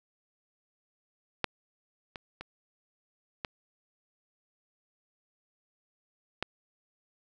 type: clicks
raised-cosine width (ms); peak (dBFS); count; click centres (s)
0.3; -10 / -23 / -24 / -17 / -14; 5; 1.443 / 2.158 / 2.41 / 3.448 / 6.426
effects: none